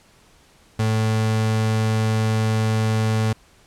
35% pulse tone, 110 Hz, A2, in tune, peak -16 dBFS, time 0.79-3.33 s, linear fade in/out 5 ms, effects pink hiss -54 dBFS RMS until 3.66 s + low-pass 10000 Hz 12 dB/octave

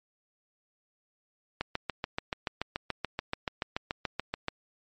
click train, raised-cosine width 0.3 ms, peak -14 dBFS, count 21, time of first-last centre 1.61-4.484 s, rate 6.96 Hz, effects MP3 32 kbps

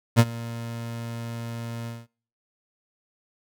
30% pulse tone with ADSR envelope, 116.54 Hz, A#2, in tune, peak -8 dBFS, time 0.16-2.07 s, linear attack 34 ms, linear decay 48 ms, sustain -21 dB, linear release 200 ms, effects noise-tail reverb RT60 0.5 s tail -26 dB re dry

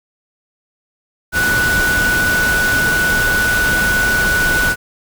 sine tone in noise, 1480 Hz, F#6, in tune, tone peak -13 dBFS, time 1.32-4.76 s, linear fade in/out 50 ms, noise pink, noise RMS -20 dBFS, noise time 1.32-4.76 s, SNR +4 dB, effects none

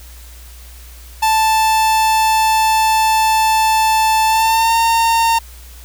45% pulse tone with pitch glide, 880 to 914.2 Hz, A5 to A#5, 0 to -34 cents, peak -11 dBFS, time 1.22-5.39 s, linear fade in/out 10 ms, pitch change +66 cents, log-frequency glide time 4.27-4.75 s, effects added 60 Hz sine -35 dBFS peak until 5.84 s + white hiss -42 dBFS RMS until 5.84 s

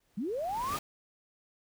pink noise with exponential growth, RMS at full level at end -36 dBFS, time 0-0.79 s, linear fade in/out 5 ms, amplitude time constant 170 ms
sine linear sweep, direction up, 175.4 to 1249 Hz, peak -31 dBFS, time 0.17-0.77 s, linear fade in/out 10 ms
effects none

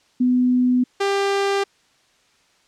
sine / sawtooth tone pair in turn, 250 / 396.9 Hz, B3 / G4, +21 / +22 cents, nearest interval minor sixth, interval 801 cents, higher second, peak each -14 dBFS, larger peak neither, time 0.2-0.84 / 1-1.64 s, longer neither, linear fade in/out 10 ms, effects white hiss -59 dBFS RMS until 2.67 s + low-pass 6000 Hz 12 dB/octave

